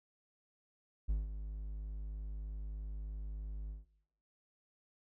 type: tone with ADSR envelope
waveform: triangle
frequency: 51.6 Hz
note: G#1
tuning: 10 cents flat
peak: -27 dBFS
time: 1.08-3.86 s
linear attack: 19 ms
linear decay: 170 ms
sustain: -10 dB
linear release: 160 ms
effects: noise-tail reverb RT60 0.9 s tail -21 dB re dry